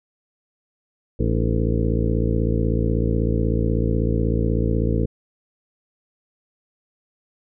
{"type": "harmonic tone with a mistuned harmonic", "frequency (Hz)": 56.2, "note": "A1", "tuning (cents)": 37, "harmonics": [1, 2, 3, 4, 5, 6, 7, 8, 9], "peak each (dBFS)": [-22, -23, -27, -27, -32, -29, -32, -28, -33], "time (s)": [1.19, 5.06], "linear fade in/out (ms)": 10, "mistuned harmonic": 6, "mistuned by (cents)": -99, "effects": []}